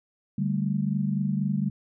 sine chord, D suspended fourth, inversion none, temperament equal, 146.83 / 196 / 220 Hz, D3 / G3 / A3, 0 / 0 / 0 cents, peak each -28 / -26 / -31 dBFS, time 0.38-1.7 s, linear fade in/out 5 ms, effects none

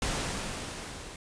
pink noise with level ramp, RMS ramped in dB -30 to -44 dBFS, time 0.02-1.16 s, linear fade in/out 2 ms, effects resampled to 22050 Hz

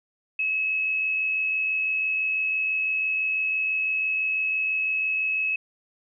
sine tone with amplitude modulation, 2577 Hz, E7, 40 cents flat, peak -21 dBFS, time 0.39-5.56 s, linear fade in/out 5 ms, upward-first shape sine, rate 86 Hz, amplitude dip 30%, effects none

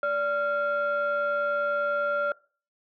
sine tone pair together, 580.3 / 1385 Hz, D5 / F6, -21 / -15 cents, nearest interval octave + minor third, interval 1506 cents, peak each -25 dBFS, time 0.03-2.32 s, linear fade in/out 2 ms, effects noise-tail reverb RT60 0.4 s tail -23 dB re dry + tanh soft clip ceiling -19 dBFS

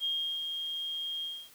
sine tone with ADSR envelope, 3232 Hz, G#7, 48 cents flat, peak -28 dBFS, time 0-1.5 s, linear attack 43 ms, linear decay 360 ms, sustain -5 dB, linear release 270 ms, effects white hiss -57 dBFS RMS until 1.54 s

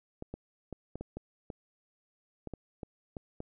clicks, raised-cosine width 2 ms, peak -26 dBFS, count 12, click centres 0.224 / 0.34 / 0.727 / 0.956 / 1.01 / 1.17 / 1.502 / 2.473 / 2.537 / 2.832 / 3.168 / 3.404 s, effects none

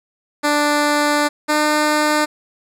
10% pulse tone pair in turn, 294.4 / 301.8 Hz, D4 / D4, +4 / +47 cents, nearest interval unison, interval 43 cents, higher second, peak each -6 dBFS, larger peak neither, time 0.43-1.29 / 1.48-2.26 s, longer first, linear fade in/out 20 ms, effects low-pass 12000 Hz 12 dB/octave

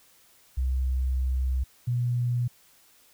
sine tone pair in turn, 64.5 / 121.76 Hz, C2 / B2, -24 / -24 cents, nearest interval major seventh, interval 1100 cents, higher second, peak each -23 dBFS, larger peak neither, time 0.57-1.64 / 1.87-2.48 s, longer first, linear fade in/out 10 ms, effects white hiss -59 dBFS RMS until 3.13 s

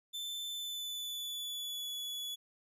40% pulse tone with pitch glide, 3532 to 3408 Hz, A7 to G#7, +6 to +44 cents, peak -37 dBFS, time 0.13-2.36 s, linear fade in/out 20 ms, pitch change -62 cents, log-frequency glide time 0.47-1.9 s, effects none

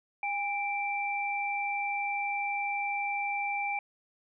sine tone pair together, 812 / 2344 Hz, G#5 / D7, -39 / -4 cents, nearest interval octave + tritone, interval 1835 cents, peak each -32 / -32 dBFS, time 0.23-3.79 s, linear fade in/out 2 ms, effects none

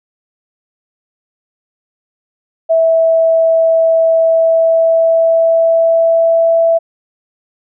sine tone with pitch glide, 654 to 662.7 Hz, E5 to E5, -14 to +9 cents, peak -7 dBFS, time 2.69-6.79 s, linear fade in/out 20 ms, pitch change +23 cents, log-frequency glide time 4.18-6.6 s, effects none

